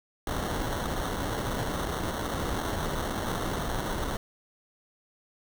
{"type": "noise with sample-and-hold", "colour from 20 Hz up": "pink", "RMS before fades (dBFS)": -31, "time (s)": [0.27, 4.17], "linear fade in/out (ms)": 2, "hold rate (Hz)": 2450, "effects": []}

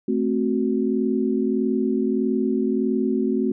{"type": "chord", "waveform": "sine", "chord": "F# diminished", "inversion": "first", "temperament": "equal", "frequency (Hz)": [220, 261.6, 370], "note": ["A3", "C4", "F#4"], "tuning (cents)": [0, 0, 0], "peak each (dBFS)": [-23, -23, -24], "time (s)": [0.08, 3.52], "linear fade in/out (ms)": 5, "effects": []}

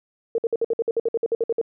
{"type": "tone bursts", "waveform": "sine", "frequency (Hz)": 458.9, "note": "A#4", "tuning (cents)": -27, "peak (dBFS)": -18, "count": 15, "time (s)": [0.35, 1.614], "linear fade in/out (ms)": 2, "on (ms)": 32, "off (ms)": 56, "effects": []}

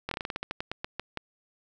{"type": "slowing click train", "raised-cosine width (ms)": 0.3, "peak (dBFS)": -16, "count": 15, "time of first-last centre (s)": [0.09, 1.173], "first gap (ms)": 23, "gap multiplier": 1.17, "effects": []}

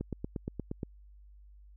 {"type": "click train", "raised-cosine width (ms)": 3, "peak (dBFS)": -22, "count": 8, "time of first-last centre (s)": [0.01, 0.832], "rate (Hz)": 8.52, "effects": ["added 50 Hz sine -52 dBFS peak until 1.76 s"]}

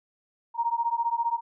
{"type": "beating tone pair", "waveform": "sine", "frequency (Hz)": [927, 942], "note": ["A#5", "A#5"], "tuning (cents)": [-10, 18], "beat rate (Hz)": 15, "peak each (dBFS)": -27, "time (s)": [0.54, 1.41], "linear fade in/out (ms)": 50, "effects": []}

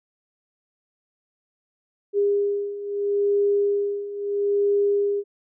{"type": "beating tone pair", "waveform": "sine", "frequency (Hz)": [404.7, 405.46], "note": ["G#4", "G#4"], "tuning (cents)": [-45, -42], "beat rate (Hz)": 0.76, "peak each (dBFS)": [-25, -21], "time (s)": [2.13, 5.24], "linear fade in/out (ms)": 50, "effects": []}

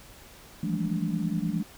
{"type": "tone cluster", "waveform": "sine", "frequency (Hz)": [163.9, 173.5, 201.1, 218.4, 291.6], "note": ["E3", "F3", "G3", "A3", "D4"], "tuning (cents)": [-10, -11, 44, -13, -12], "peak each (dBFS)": [-33, -30, -32, -33, -35], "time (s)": [0.63, 1.63], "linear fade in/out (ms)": 5, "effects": ["pink hiss -50 dBFS RMS until 1.77 s"]}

